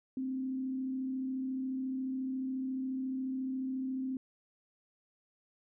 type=tone with frequency modulation; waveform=sine; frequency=261.6 Hz; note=C4; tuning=in tune; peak=-33 dBFS; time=0.17-4.17 s; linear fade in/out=2 ms; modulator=34.2 Hz; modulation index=0.25; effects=none